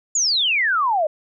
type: exponential sweep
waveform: sine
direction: down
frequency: 7140 to 587.3 Hz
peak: -16 dBFS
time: 0.15-1.07 s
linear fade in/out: 5 ms
effects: none